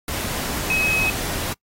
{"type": "tone in noise", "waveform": "sine", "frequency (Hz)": 2548, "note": "D#7", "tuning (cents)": 41, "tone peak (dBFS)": -18, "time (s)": [0.7, 1.1], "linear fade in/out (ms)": 2, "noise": "pink", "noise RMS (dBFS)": -27, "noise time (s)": [0.08, 1.53], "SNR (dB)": 6, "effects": ["noise-tail reverb RT60 0.1 s tail -24 dB re dry", "AAC 48 kbps"]}